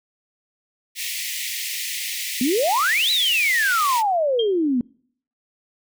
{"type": "high-pass noise", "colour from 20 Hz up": "pink", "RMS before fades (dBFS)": -28, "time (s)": [0.95, 4.03], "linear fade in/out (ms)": 50, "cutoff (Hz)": 1900, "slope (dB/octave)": 96}
{"type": "exponential two-way sweep", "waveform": "sine", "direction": "up then down", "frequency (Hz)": [233.1, 4044, 233.1], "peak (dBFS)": -17, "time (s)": [2.41, 4.81], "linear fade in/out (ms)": 2, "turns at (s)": 3.11}
{"type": "tone with exponential decay", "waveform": "sine", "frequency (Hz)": 3206, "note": "G7", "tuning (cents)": 38, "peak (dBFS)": -20, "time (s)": [4.39, 4.55], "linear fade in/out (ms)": 5, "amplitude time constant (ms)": 33}
{"effects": ["noise-tail reverb RT60 0.6 s tail -25 dB re dry"]}